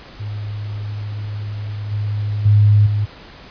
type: tone with level steps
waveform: sine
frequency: 104.1 Hz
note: G#2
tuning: 5 cents sharp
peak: -23 / -18 / -8 / -15 dBFS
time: 0.19-3.06 s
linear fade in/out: 20 ms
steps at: 1.91 / 2.45 / 2.86 s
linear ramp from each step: 10 ms
effects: pink hiss -40 dBFS RMS until 3.5 s + resampled to 11025 Hz